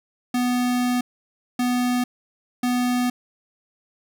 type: tone bursts at uneven times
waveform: square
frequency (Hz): 247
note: B3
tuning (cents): 0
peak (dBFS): -20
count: 3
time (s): 0.34-1.01 / 1.59-2.04 / 2.63-3.1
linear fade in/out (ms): 5
effects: none